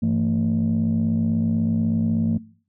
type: tone cluster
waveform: sine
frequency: 100.4 / 168.8 / 225.1 Hz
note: G2 / E3 / A3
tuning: +42 / +41 / +40 cents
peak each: -24 / -23 / -18 dBFS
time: 0.02-2.38 s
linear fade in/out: 10 ms
effects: noise-tail reverb RT60 0.5 s tail -21 dB re dry + tanh soft clip ceiling -14 dBFS